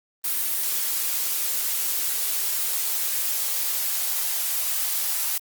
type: noise with high-pass filter sweep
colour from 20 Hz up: blue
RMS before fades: -25 dBFS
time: 0.24-5.38 s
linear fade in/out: 5 ms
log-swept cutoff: 260 to 730 Hz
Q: 1.5
effects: Opus 32 kbps